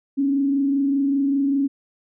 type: tone with frequency modulation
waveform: sine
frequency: 277.2 Hz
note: C#4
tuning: in tune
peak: -17 dBFS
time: 0.17-1.68 s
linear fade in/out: 20 ms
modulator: 25.1 Hz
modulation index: 0.38
effects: none